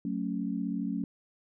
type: chord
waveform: sine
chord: F# minor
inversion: none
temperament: equal with one note detuned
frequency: 185 / 222.4 / 277.2 Hz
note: F#3 / A3 / C#4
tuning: 0 / +19 / 0 cents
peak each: -34 dBFS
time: 0.05-1.04 s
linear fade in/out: 2 ms
effects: none